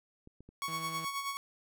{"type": "clicks", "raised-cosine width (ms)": 3, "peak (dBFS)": -39, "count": 3, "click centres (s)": [0.274, 0.406, 0.49]}
{"type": "tone with tremolo", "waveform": "sawtooth", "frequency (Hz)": 1112, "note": "C#6", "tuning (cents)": 5, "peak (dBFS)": -29, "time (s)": [0.62, 1.37], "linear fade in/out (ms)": 0, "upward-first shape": "sine", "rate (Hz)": 9.4, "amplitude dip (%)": 55}
{"type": "tone", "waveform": "sawtooth", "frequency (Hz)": 162.8, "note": "E3", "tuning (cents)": -21, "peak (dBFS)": -39, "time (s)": [0.68, 1.05], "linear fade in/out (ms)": 2}
{"effects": []}